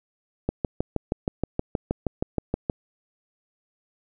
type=click train; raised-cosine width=2 ms; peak=-10 dBFS; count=15; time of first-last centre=0.49-2.698 s; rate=6.34 Hz; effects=none